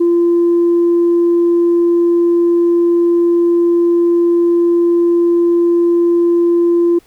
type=tone; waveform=sine; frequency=343.5 Hz; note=F4; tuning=29 cents flat; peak=-7 dBFS; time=0-6.99 s; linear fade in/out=10 ms; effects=tanh soft clip ceiling -6 dBFS + pink hiss -51 dBFS RMS until 7.06 s